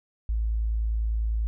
sine tone, 55 Hz, A1, in tune, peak -23 dBFS, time 0.29-1.47 s, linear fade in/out 0 ms, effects none

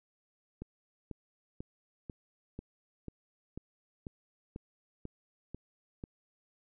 click train, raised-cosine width 3 ms, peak -28 dBFS, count 12, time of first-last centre 0.62-6.039 s, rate 2.03 Hz, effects none

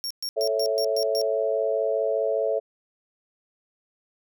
40% pulse tone bursts, 5530 Hz, F8, 18 cents flat, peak -27 dBFS, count 7, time 0.04-1.215 s, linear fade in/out 0 ms, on 65 ms, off 120 ms
sine chord, A major, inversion none, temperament equal, 440 / 554.4 / 659.3 Hz, A4 / C#5 / E5, 0 / 0 / 0 cents, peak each -26 dBFS, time 0.36-2.6 s, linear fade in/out 20 ms
effects none

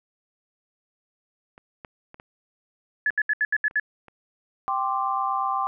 clicks, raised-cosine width 0.5 ms, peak -32 / -23 / -28 / -28 / -29 / -32 / -32 dBFS, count 7, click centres 1.579 / 1.848 / 2.144 / 2.199 / 3.106 / 3.711 / 4.083 s
sine tone bursts, 1711 Hz, A6, 49 cents flat, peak -19 dBFS, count 7, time 3.06-3.798 s, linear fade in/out 2 ms, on 42 ms, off 74 ms
sine chord, G suspended fourth, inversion none, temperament equal, 784 / 1046.5 / 1174.7 Hz, G5 / C6 / D6, 0 / 0 / 0 cents, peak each -27 dBFS, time 4.68-5.67 s, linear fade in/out 0 ms
effects none

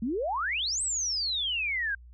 sine exponential two-way sweep, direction up then down, 209.4 to 8372 to 1555 Hz, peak -27 dBFS, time 0.02-1.95 s, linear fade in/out 5 ms, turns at 0.82 s, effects added 60 Hz sine -47 dBFS peak until 2.13 s

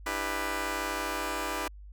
10% pulse chord, E minor seventh, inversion third, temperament just, 296.7 / 329.6 / 395.6 / 494.4 Hz, D4 / E4 / G4 / B4, +18 / 0 / +16 / +2 cents, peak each -29 dBFS, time 0.06-1.68 s, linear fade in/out 5 ms, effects added 50 Hz sine -44 dBFS peak until 1.92 s

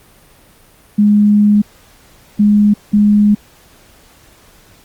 sine tone bursts at uneven times, 207.6 Hz, G#3, in tune, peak -6 dBFS, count 3, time 0.98-1.62 / 2.39-2.74 / 2.93-3.35 s, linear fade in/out 10 ms, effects pink hiss -46 dBFS RMS until 4.84 s + Opus 32 kbps

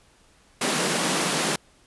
pink high-pass noise, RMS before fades -24 dBFS, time 0.61-1.56 s, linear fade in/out 5 ms, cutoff 150 Hz, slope 96 dB/octave, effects pink hiss -58 dBFS RMS until 1.86 s + resampled to 24000 Hz

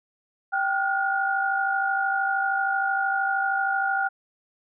sine tone cluster, 781 / 1421 / 1474 Hz, G5 / F6 / F#6, -7 / +30 / -7 cents, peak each -25 / -25 / -30 dBFS, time 0.52-4.09 s, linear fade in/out 20 ms, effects none

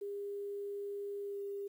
sine tone with pitch glide, 404 to 401 Hz, G#4 to G4, -48 to +39 cents, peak -38 dBFS, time 0.01-1.68 s, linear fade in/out 10 ms, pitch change -13 cents, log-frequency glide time 1.2-1.4 s, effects 11-bit

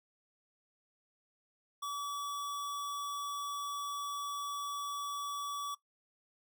square tone, 1144 Hz, D6, 46 cents flat, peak -37 dBFS, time 1.82-5.75 s, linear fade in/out 10 ms, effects noise-tail reverb RT60 0.1 s tail -18 dB re dry

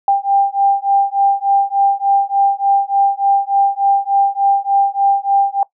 sine beating tone pair, 792 / 795.4 Hz, G5 / G5, +18 / +25 cents, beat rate 3.4 Hz, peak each -14 dBFS, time 0.08-5.63 s, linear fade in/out 2 ms, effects noise-tail reverb RT60 0.1 s tail -20 dB re dry

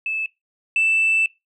sine tone pair in turn, 2620 / 2649 Hz, E7 / E7, -11 / +8 cents, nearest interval unison, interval 19 cents, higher second, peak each -21 / -14 dBFS, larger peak second, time 0.06-0.26 / 0.76-1.26 s, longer second, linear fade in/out 2 ms, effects noise-tail reverb RT60 0.2 s tail -20 dB re dry + tanh soft clip ceiling -12 dBFS

